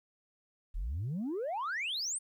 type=exponential sweep; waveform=sine; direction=up; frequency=35.73 to 9300 Hz; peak=-31 dBFS; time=0.74-2.19 s; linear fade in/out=20 ms; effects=tanh soft clip ceiling -31 dBFS + 12-bit